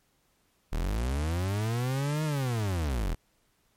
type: linear two-way sweep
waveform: 40% pulse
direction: up then down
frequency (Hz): 35.65 to 157.1 to 35.65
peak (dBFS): -26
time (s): 0.72-3.15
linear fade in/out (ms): 10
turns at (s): 2.24
effects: pink hiss -70 dBFS RMS until 3.76 s + MP3 64 kbps